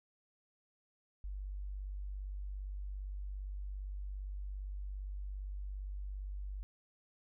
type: tone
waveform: sine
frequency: 48.74 Hz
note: G1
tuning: 9 cents flat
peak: -39 dBFS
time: 1.24-6.63 s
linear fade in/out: 0 ms
effects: none